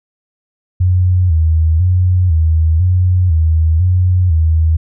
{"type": "tone with vibrato", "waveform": "sine", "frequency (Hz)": 85.3, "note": "F2", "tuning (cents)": -40, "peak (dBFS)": -8, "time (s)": [0.8, 4.77], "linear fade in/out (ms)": 10, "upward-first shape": "square", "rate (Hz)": 1, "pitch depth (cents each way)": 110, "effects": []}